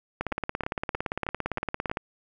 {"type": "two click trains", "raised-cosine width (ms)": 0.5, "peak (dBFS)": [-13, -17], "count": [32, 6], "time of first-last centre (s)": [[0.21, 1.971], [0.32, 1.897]], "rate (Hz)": [17.6, 3.17], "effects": []}